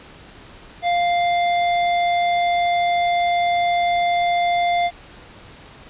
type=tone; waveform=square; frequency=698.5 Hz; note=F5; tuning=in tune; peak=-17 dBFS; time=0.82-4.91 s; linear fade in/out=50 ms; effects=pink hiss -43 dBFS RMS until 5.89 s + resampled to 8000 Hz